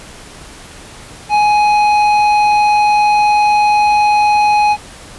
sine tone with hard clipping, 836 Hz, G#5, 11 cents sharp, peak -10 dBFS, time 1.29-4.77 s, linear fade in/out 50 ms, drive 9 dB, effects pink hiss -35 dBFS RMS until 5.18 s + resampled to 24000 Hz

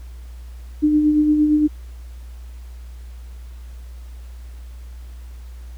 sine tone with tremolo, 301.3 Hz, D4, 44 cents sharp, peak -11 dBFS, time 0.82-1.68 s, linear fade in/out 20 ms, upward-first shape sine, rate 8.7 Hz, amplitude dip 40%, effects added 60 Hz sine -33 dBFS peak until 5.77 s + pink hiss -53 dBFS RMS until 5.77 s

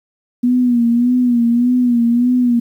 sine tone with vibrato, 241.8 Hz, B3, 36 cents flat, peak -10 dBFS, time 0.43-2.6 s, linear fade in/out 10 ms, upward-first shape sine, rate 1.7 Hz, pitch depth 61 cents each way, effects 8-bit

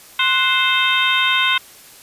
harmonic tone with a mistuned harmonic, 524 Hz, C5, 2 cents sharp, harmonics 2 / 3 / 4 / 5 / 6 / 7, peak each -21 / -21 / -21 / -21 / -21 / -21 dBFS, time 0.19-1.58 s, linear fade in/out 5 ms, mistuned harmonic 3, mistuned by -100 cents, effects white hiss -43 dBFS RMS until 2.02 s + resampled to 32000 Hz

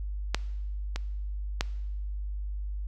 clicks, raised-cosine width 0.2 ms, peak -8 / -16 / -9 dBFS, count 3, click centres 0.346 / 0.96 / 1.609 s, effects noise-tail reverb RT60 1.0 s tail -20 dB re dry + added 50 Hz sine -31 dBFS peak until 2.87 s

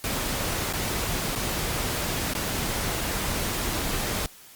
pink noise with dropouts, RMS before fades -28 dBFS, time 0.04-4.26 s, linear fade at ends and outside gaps 0 ms, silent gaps 0.727-0.736 / 1.352-1.359 / 2.335-2.351 / 3.008-3.011 s, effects white hiss -49 dBFS RMS until 4.55 s + Opus 48 kbps

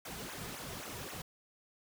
pink noise with flanger, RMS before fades -44 dBFS, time 0.05-1.22 s, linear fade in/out 5 ms, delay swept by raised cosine 0.21 to 3.71 ms, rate 3.8 Hz, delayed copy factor -1, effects none

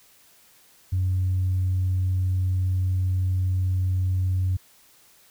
sine tone, 92.5 Hz, F#2, in tune, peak -19 dBFS, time 0.92-4.57 s, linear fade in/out 10 ms, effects tanh soft clip ceiling -17 dBFS + white hiss -56 dBFS RMS until 5.3 s

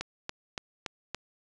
click train, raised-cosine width 0.2 ms, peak -16 dBFS, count 5, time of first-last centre 0.01-1.146 s, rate 3.52 Hz, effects resampled to 22050 Hz

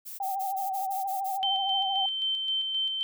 violet noise bursts, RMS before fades -40 dBFS, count 8, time 0.05-1.38 s, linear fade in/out 20 ms, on 140 ms, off 30 ms
sine tone with vibrato, 774 Hz, G5, 22 cents flat, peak -28 dBFS, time 0.2-2.06 s, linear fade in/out 5 ms, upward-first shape triangle, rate 13 Hz, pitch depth 65 cents each way
sine tone with tremolo, 3100 Hz, G7, 20 cents flat, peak -25 dBFS, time 1.43-3.03 s, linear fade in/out 0 ms, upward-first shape square, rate 3.8 Hz, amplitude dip 35%
effects none

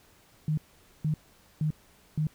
sine tone bursts, 153.8 Hz, D#3, 20 cents flat, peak -24 dBFS, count 4, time 0.48-2.27 s, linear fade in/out 2 ms, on 95 ms, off 470 ms, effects pink hiss -60 dBFS RMS until 2.34 s

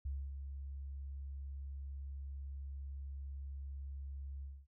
sine tone with ADSR envelope, 68.9 Hz, C#2, 10 cents flat, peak -36 dBFS, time 0.05-4.67 s, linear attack 7 ms, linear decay 250 ms, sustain -6 dB, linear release 240 ms, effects none

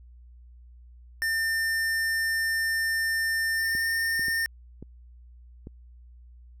square tone with pitch glide, 1800 to 1815.7 Hz, A6 to A#6, +39 to -46 cents, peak -25 dBFS, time 1.22-4.46 s, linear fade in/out 0 ms, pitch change +15 cents, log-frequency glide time 3.56-3.88 s
clicks, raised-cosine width 3 ms, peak -27 dBFS, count 5, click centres 3.751 / 4.195 / 4.283 / 4.826 / 5.671 s
effects added 60 Hz sine -47 dBFS peak until 6.6 s

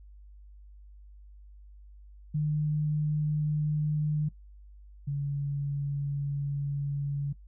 sine tone pair in turn, 150.9 / 141.72 Hz, D3 / C#3, +47 / +39 cents, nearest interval minor second, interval 108 cents, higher first, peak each -25 / -28 dBFS, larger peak first, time 2.34-4.29 / 5.07-7.33 s, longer second, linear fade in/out 10 ms, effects noise-tail reverb RT60 0.1 s tail -20 dB re dry + added 50 Hz sine -48 dBFS peak until 7.47 s

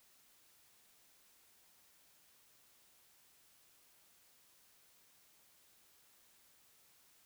silence, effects white hiss -68 dBFS RMS until 7.25 s

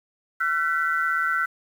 sine tone cluster, 1356 / 1513 / 1971 Hz, E6 / F#6 / B6, +49 / +38 / -4 cents, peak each -24 / -24 / -31 dBFS, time 0.4-1.46 s, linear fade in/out 10 ms, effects 8-bit

